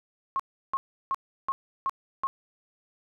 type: tone bursts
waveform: sine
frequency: 1082 Hz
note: C#6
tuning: 42 cents flat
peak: -24 dBFS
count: 6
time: 0.36-2.27 s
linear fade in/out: 0 ms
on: 35 ms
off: 340 ms
effects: none